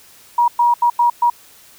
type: tone bursts at uneven times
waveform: sine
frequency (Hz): 955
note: A#5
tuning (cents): +42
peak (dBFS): -10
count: 5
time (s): 0.38-0.48 / 0.59-0.74 / 0.82-0.9 / 0.99-1.1 / 1.22-1.3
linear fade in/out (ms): 5
effects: white hiss -46 dBFS RMS until 1.78 s